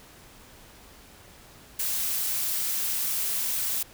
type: noise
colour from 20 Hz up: blue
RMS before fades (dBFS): -28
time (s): 1.79-3.83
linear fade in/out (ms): 5
effects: pink hiss -51 dBFS RMS until 3.93 s